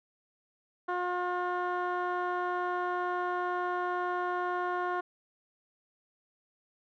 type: tone with low-pass filter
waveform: 15% pulse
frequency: 357.8 Hz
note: F4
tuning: 42 cents sharp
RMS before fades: -32 dBFS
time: 0.88-5.01 s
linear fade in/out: 10 ms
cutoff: 1400 Hz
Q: 1.4
effects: none